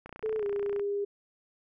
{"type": "click train", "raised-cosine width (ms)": 0.5, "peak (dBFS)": -28, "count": 23, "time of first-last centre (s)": [0.06, 0.796], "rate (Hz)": 29.9}
{"type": "tone with pitch glide", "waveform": "sine", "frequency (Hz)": [436.4, 404.8], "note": ["A4", "G#4"], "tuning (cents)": [-14, -44], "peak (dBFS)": -28, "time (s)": [0.23, 1.05], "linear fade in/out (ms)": 10, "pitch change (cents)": -130, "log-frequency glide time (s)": [0.38, 0.45]}
{"effects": []}